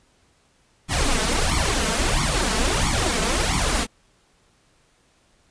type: noise with flanger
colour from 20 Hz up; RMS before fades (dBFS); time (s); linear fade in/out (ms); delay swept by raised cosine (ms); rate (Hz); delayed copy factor
pink; -21; 0.88-3.87; 50; 0.89 to 4.59; 1.5; +1
effects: pink hiss -61 dBFS RMS until 5.5 s + resampled to 22050 Hz